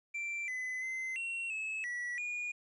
triangle tone with pitch steps, 2350 / 2019 / 2061 / 2730 / 2592 / 1942 / 2441 Hz, D7 / B6 / C7 / F7 / E7 / B6 / D#7, +1 / +38 / -27 / -40 / -30 / -30 / -34 cents, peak -34 dBFS, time 0.14-2.52 s, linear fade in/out 10 ms, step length 340 ms, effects resampled to 24000 Hz + 12-bit

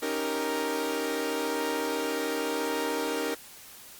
sawtooth chord, Eb dominant seventh, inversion third, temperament equal, 277.2 / 311.1 / 392 / 466.2 Hz, Db4 / Eb4 / G4 / Bb4, 0 / 0 / 0 / 0 cents, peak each -32 / -30 / -33 / -27 dBFS, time 0.02-3.35 s, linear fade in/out 10 ms, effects white hiss -48 dBFS RMS until 3.99 s + Opus 48 kbps

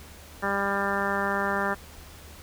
harmonic tone, 198.7 Hz, G3, 24 cents sharp, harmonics 1 / 2 / 3 / 4 / 5 / 6 / 7 / 8 / 9, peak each -33 / -33 / -33 / -33 / -33 / -33 / -33 / -33 / -33 dBFS, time 0.42-1.75 s, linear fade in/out 20 ms, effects added 75 Hz sine -48 dBFS peak until 2.42 s + pink hiss -48 dBFS RMS until 2.42 s

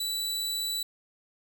sawtooth tone, 3953 Hz, B7, 1 cent sharp, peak -26 dBFS, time 0-0.83 s, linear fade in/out 5 ms, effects none

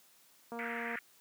click train, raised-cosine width 1 ms, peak -30 dBFS, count 103, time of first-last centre 0.52-0.956 s, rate 234 Hz
white band-pass noise, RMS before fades -41 dBFS, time 0.59-0.99 s, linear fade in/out 0 ms, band 1400 to 2200 Hz, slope 48 dB/octave
effects white hiss -64 dBFS RMS until 1.2 s + high-pass 150 Hz 12 dB/octave

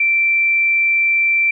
sine tone, 2345 Hz, D7, 3 cents flat, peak -12 dBFS, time 0-1.51 s, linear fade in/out 5 ms, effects none

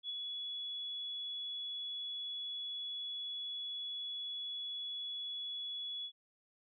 sine tone with ADSR envelope, 3391 Hz, G#7, 35 cents sharp, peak -36 dBFS, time 0.03-6.12 s, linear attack 63 ms, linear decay 18 ms, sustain -3 dB, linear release 72 ms, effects none

